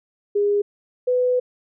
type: tone pair in turn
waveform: sine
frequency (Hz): 409 / 499.3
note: G#4 / B4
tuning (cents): -26 / +19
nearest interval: minor third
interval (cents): 345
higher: second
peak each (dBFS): -16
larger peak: neither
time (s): 0.35-0.62 / 1.07-1.4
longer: second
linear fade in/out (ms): 10
effects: none